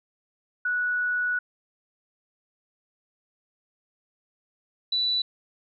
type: tone pair in turn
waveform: sine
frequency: 1471 / 3962 Hz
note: F#6 / B7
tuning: -11 / +5 cents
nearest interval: octave + perfect fourth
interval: 1716 cents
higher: second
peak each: -23 / -22 dBFS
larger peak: second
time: 0.65-1.39 / 4.92-5.22 s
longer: first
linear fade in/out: 5 ms
effects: none